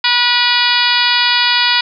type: harmonic tone with a mistuned harmonic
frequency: 485.9 Hz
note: B4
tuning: 28 cents flat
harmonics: 2 / 3 / 4 / 5 / 6 / 7 / 8 / 9 / 10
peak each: -19 / -19 / -19 / -19 / -19 / -19 / -19 / -19 / -19 dBFS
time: 0.04-1.81 s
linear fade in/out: 5 ms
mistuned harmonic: 8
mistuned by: -21 cents
effects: none